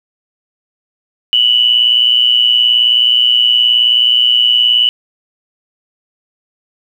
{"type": "tone with amplitude modulation", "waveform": "sine", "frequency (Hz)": 2960, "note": "F#7", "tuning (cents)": 0, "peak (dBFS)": -4, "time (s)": [1.33, 4.89], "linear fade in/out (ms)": 0, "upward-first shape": "sine", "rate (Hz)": 119, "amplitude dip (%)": 70, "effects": ["7-bit"]}